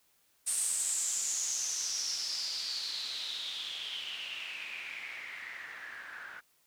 blue noise with low-pass filter sweep, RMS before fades -37 dBFS, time 0.46-6.41 s, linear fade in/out 20 ms, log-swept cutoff 8900 to 1500 Hz, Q 7, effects white hiss -70 dBFS RMS until 6.66 s

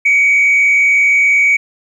sine tone with frequency modulation, 2267 Hz, C#7, 38 cents sharp, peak -6 dBFS, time 0.05-1.57 s, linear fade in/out 10 ms, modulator 96.9 Hz, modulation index 0.58, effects tanh soft clip ceiling -5 dBFS + 8-bit

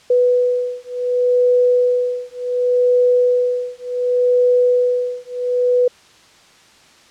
sine beating tone pair, 493.9 / 494.58 Hz, B4 / B4, 0 / +2 cents, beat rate 0.68 Hz, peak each -16 dBFS, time 0.1-5.88 s, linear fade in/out 5 ms, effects white hiss -48 dBFS RMS until 7.1 s + low-pass 6000 Hz 12 dB/octave

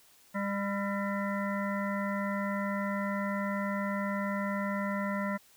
harmonic tone with a mistuned harmonic, 200 Hz, G3, 35 cents sharp, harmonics 1 / 3 / 5 / 7 / 9 / 10, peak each -32 / -37 / -39 / -40 / -42 / -42 dBFS, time 0.34-5.38 s, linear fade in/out 20 ms, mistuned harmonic 7, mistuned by -40 cents, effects white hiss -61 dBFS RMS until 5.56 s

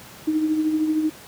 sine tone with tremolo, 311.1 Hz, D#4, in tune, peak -16 dBFS, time 0.27-1.1 s, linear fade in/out 10 ms, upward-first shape triangle, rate 13 Hz, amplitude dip 55%, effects pink hiss -43 dBFS RMS until 1.27 s + high-pass 100 Hz 12 dB/octave

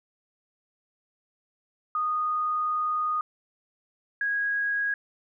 sine tone pair in turn, 1235 / 1648.5 Hz, D#6 / G#6, -13 / -13 cents, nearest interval perfect fourth, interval 500 cents, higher second, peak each -24 dBFS, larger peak neither, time 1.95-3.21 / 4.21-4.94 s, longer first, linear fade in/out 2 ms, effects none

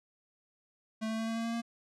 square tone with pitch steps, 220 / 222 / 224.1 / 226.2 / 228.3 / 230.4 / 232.5 Hz, A3 / A3 / A3 / A3 / A#3 / A#3 / A#3, 0 / +16 / +32 / +48 / -36 / -20 / -4 cents, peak -33 dBFS, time 1.01-1.619 s, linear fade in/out 20 ms, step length 87 ms, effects low-pass 8000 Hz 12 dB/octave

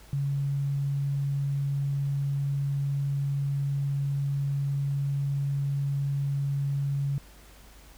sine tone, 140 Hz, C#3, 18 cents sharp, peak -25 dBFS, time 0.13-7.18 s, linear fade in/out 0 ms, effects added 50 Hz sine -51 dBFS peak until 7.97 s + pink hiss -54 dBFS RMS until 7.97 s

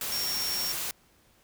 sine tone in noise, 5530 Hz, F8, 18 cents flat, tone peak -30 dBFS, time 0.12-0.72 s, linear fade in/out 2 ms, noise white, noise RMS -33 dBFS, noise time 0.01-0.91 s, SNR 0 dB, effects pink hiss -63 dBFS RMS until 1.43 s

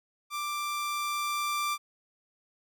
sawtooth tone with level ramp, 1179 Hz, D6, 6 cents sharp, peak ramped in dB -28 to -24 dBFS, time 0.3-1.78 s, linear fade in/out 50 ms, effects none

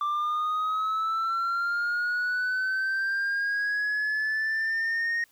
sine linear sweep, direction up, 1174.7 to 1864 Hz, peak -22 dBFS, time 0.01-5.24 s, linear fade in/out 2 ms, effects tanh soft clip ceiling -24 dBFS + white hiss -63 dBFS RMS until 5.31 s

